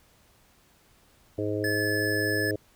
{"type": "harmonic tone", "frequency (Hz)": 104.6, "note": "G#2", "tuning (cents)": 13, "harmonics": [1, 3, 4, 5, 6], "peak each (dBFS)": [-33, -31, -31, -34, -37], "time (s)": [1.38, 2.56], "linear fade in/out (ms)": 5}
{"type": "tone", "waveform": "square", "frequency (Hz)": 1724, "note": "A6", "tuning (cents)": -36, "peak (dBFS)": -28, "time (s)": [1.64, 2.51], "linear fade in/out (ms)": 2}
{"effects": ["pink hiss -61 dBFS RMS until 2.75 s"]}